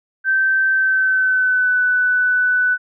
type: tone with pitch glide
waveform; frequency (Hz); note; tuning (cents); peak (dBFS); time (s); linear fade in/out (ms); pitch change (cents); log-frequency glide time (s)
sine; 1552 to 1493.9; G6 to F#6; -18 to +16; -13; 0.24-2.78; 50; -66; 0.72-1.8
effects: none